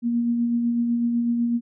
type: tone with tremolo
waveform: sine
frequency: 236.4 Hz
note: A#3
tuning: 24 cents sharp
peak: -18 dBFS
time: 0.02-1.61 s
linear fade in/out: 50 ms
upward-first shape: sine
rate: 8 Hz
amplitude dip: 30%
effects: none